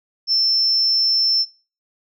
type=tone; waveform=sine; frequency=5340 Hz; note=E8; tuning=22 cents sharp; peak=-13 dBFS; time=0.27-1.46 s; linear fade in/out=50 ms; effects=noise-tail reverb RT60 0.4 s tail -26 dB re dry + tanh soft clip ceiling -9 dBFS